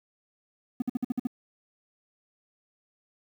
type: tone bursts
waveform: triangle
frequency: 246.9 Hz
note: B3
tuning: in tune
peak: -21 dBFS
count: 7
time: 0.8-1.271 s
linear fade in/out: 5 ms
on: 21 ms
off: 54 ms
effects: tanh soft clip ceiling -17 dBFS + 9-bit